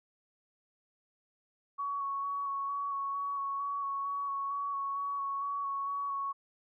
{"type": "tone with vibrato", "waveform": "sine", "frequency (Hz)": 1117, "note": "C#6", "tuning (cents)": 13, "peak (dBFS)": -32, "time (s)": [1.78, 6.33], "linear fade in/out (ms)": 20, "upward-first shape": "square", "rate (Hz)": 2.2, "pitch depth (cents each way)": 13, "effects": []}